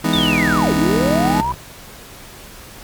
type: chord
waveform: 40% pulse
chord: E major seventh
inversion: none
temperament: just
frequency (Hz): 164.81 / 206 / 247.2 / 309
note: E3 / G#3 / B3 / D#4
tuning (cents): 0 / -14 / +2 / -12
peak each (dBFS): -20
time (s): 0.04-1.41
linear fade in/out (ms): 5
type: linear two-way sweep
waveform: sine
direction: down then up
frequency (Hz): 3680 to 230.2 to 1001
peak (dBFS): -17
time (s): 0.13-1.52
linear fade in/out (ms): 2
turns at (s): 0.74
type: tone with vibrato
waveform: 25% pulse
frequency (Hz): 65.41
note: C2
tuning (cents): 0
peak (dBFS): -23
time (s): 0.15-1.55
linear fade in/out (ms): 0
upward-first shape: triangle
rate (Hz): 13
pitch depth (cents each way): 220
effects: pink hiss -38 dBFS RMS until 2.83 s + MP3 96 kbps